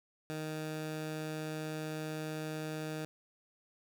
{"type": "tone", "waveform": "15% pulse", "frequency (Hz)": 155.56, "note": "D#3", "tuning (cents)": 0, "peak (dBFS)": -31, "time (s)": [0.3, 3.05], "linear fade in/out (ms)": 0, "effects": []}